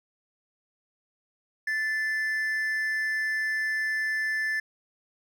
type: tone pair together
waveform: triangle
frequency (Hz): 1755.3 / 2049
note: A6 / C7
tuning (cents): -5 / -37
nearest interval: minor third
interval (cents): 268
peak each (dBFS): -24 / -35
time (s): 1.67-4.6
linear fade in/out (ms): 5
effects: none